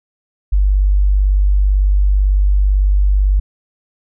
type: tone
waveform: sine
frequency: 49 Hz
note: G1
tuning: in tune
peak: -9 dBFS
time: 0.52-3.4 s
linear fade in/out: 10 ms
effects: none